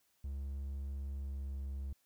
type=tone with pitch glide; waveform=triangle; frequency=69 to 68.21 Hz; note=C#2 to C#2; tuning=-7 to -27 cents; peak=-36 dBFS; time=0.24-1.93 s; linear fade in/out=5 ms; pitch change=-20 cents; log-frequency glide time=1.09-1.54 s; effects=white hiss -75 dBFS RMS until 2.05 s